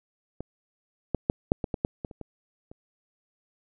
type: clicks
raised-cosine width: 2 ms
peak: -21 / -11 / -8 / -6 / -15 / -15 / -10 / -19 / -29 / -24 / -30 dBFS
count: 11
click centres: 0.406 / 1.147 / 1.299 / 1.519 / 1.642 / 1.742 / 1.849 / 2.048 / 2.112 / 2.213 / 2.715 s
effects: none